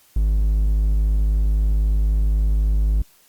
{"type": "tone", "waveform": "triangle", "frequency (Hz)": 51.91, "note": "G#1", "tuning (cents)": 0, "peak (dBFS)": -13, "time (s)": [0.16, 3.02], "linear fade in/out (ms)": 5, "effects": ["white hiss -55 dBFS RMS until 3.28 s", "Opus 48 kbps"]}